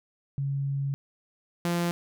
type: tone pair in turn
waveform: sine / sawtooth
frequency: 138.8 / 172.51 Hz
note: C#3 / F3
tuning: +3 / -21 cents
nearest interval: major third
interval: 376 cents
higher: second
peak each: -26 / -21 dBFS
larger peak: second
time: 0.38-0.94 / 1.65-1.91 s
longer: first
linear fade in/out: 0 ms
effects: none